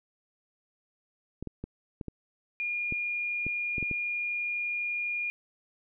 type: clicks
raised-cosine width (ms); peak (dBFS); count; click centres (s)
3; -23; 10; 1.426 / 1.473 / 1.64 / 2.012 / 2.083 / 2.924 / 3.466 / 3.782 / 3.827 / 3.913
type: tone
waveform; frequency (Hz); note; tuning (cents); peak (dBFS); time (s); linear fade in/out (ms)
sine; 2424; D#7; -46; -29; 2.6-5.3; 0
effects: none